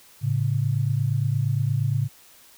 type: tone pair together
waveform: sine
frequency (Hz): 110 / 138.59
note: A2 / C#3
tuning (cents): 0 / 0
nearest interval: major third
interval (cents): 400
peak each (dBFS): -23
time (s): 0.21-2.09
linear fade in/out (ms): 50
effects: white hiss -52 dBFS RMS until 2.57 s